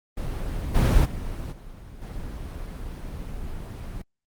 brown noise with level steps, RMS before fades -29 / -17 / -31 / -41 / -34 dBFS, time 0.17-4.02 s, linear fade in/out 5 ms, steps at 0.74 / 1.04 / 1.51 / 2.01 s, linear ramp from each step 20 ms, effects Opus 24 kbps

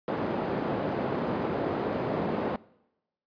white band-pass noise, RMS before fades -30 dBFS, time 0.08-2.56 s, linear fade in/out 0 ms, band 150 to 560 Hz, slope 12 dB/octave, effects noise-tail reverb RT60 0.9 s tail -22 dB re dry + resampled to 11025 Hz

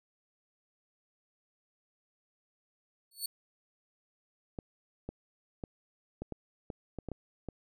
15% pulse tone with exponential growth, 4435 Hz, C#8, in tune, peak -24 dBFS, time 3.11-3.26 s, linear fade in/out 5 ms, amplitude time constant 32 ms
clicks, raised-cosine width 2 ms, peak -25 dBFS, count 10, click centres 4.588 / 5.09 / 5.638 / 6.22 / 6.323 / 6.702 / 6.987 / 7.087 / 7.117 / 7.487 s
effects none

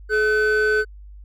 triangle tone pair together, 427.1 / 1513.7 Hz, G#4 / F#6, +48 / +39 cents, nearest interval octave + minor seventh, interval 2191 cents, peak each -16 dBFS, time 0.09-0.85 s, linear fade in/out 50 ms, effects tanh soft clip ceiling -10 dBFS + added 50 Hz sine -38 dBFS peak until 1.24 s

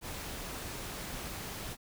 pink noise, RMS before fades -41 dBFS, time 0.01-1.77 s, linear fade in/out 50 ms, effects none

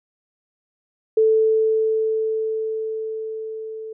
sine tone with level ramp, 440 Hz, A4, in tune, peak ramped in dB -12 to -30 dBFS, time 1.17-3.93 s, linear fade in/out 5 ms, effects none

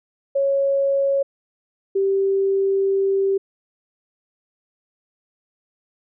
sine tone pair in turn, 552 / 390.3 Hz, C#5 / G4, -7 / -8 cents, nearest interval tritone, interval 601 cents, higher first, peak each -16 dBFS, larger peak neither, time 0.35-1.23 / 1.95-3.38 s, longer second, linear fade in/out 10 ms, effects none

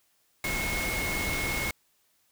sine tone in noise, 2174 Hz, C#7, 34 cents flat, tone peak -31 dBFS, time 0.44-1.71 s, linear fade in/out 2 ms, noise pink, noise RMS -32 dBFS, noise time 0.44-1.71 s, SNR -2 dB, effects white hiss -69 dBFS RMS until 2.31 s

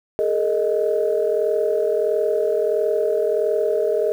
sine chord, Ab suspended second, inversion none, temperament equal with one note detuned, 415.3 / 456.8 / 622.3 Hz, Ab4 / Bb4 / Eb5, 0 / -35 / 0 cents, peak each -21 dBFS, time 0.19-4.12 s, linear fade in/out 0 ms, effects tanh soft clip ceiling -8 dBFS + 8-bit

